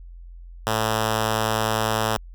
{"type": "tone with notch filter", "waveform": "5% pulse", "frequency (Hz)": 110, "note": "A2", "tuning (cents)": 0, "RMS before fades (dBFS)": -23, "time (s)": [0.67, 2.17], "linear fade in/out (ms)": 0, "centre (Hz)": 290, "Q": 1.7, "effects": ["added 43 Hz sine -38 dBFS peak until 2.34 s"]}